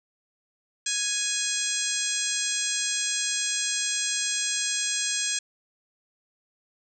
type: harmonic tone with a mistuned harmonic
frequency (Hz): 830.6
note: G#5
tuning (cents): 0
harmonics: 2 / 3 / 4 / 5 / 6 / 7 / 8 / 9 / 10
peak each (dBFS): -36 / -35 / -33 / -35 / -36 / -35 / -32 / -31 / -36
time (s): 0.86-5.39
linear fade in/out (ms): 5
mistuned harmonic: 8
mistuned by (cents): -42
effects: none